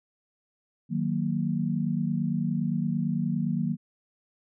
sine chord, D# minor, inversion none, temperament equal, 155.56 / 185 / 233.1 Hz, D#3 / F#3 / A#3, 0 / 0 / 0 cents, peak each -29 dBFS, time 0.89-3.77 s, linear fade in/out 50 ms, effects none

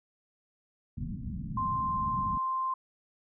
white low-pass noise, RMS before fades -37 dBFS, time 0.97-2.38 s, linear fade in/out 5 ms, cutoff 230 Hz, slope 48 dB/octave
sine tone, 1046.5 Hz, C6, in tune, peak -28 dBFS, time 1.57-2.74 s, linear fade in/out 5 ms
effects none

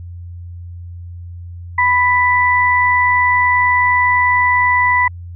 sine tone pair together, 991 / 1979.3 Hz, B5 / B6, +6 / +3 cents, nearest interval octave, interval 1197 cents, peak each -13 dBFS, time 1.78-5.08 s, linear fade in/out 5 ms, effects added 87 Hz sine -28 dBFS peak until 5.35 s

